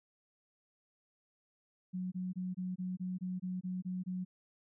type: tone bursts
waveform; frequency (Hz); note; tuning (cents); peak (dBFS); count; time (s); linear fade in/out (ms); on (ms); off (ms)
sine; 183.3; F#3; -16; -35; 11; 1.93-4.25; 20; 190; 23
effects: none